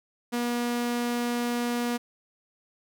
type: tone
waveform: sawtooth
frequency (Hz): 240.2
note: B3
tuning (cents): -48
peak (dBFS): -22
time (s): 0.32-1.98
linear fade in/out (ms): 20
effects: none